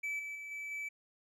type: tone with level steps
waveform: triangle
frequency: 2306 Hz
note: D7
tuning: 32 cents flat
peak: -33 / -38 / -41 / -38 / -36 dBFS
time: 0.03-0.89 s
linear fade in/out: 10 ms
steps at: 0.19 / 0.35 / 0.51 / 0.71 s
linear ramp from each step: 5 ms
effects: none